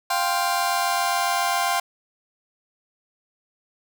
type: chord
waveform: sawtooth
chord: F suspended second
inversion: none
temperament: just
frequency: 698.5 / 785.8 / 1047.7 Hz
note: F5 / G5 / C6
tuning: 0 / +4 / +2 cents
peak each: -21 dBFS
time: 0.1-1.8 s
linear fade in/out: 5 ms
effects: none